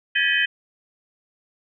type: tone cluster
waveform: sine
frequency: 1644 / 1731 / 1939 / 2522 / 3075 Hz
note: G#6 / A6 / B6 / D#7 / G7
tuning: -18 / -29 / -32 / +23 / -34 cents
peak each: -24 dBFS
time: 0.15-0.46 s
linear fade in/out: 10 ms
effects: none